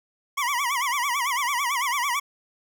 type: tone with vibrato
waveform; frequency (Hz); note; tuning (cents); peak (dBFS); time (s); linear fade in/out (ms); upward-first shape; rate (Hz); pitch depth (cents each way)
25% pulse; 1046.5; C6; 0; -19; 0.37-2.2; 10; sine; 9; 180
effects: none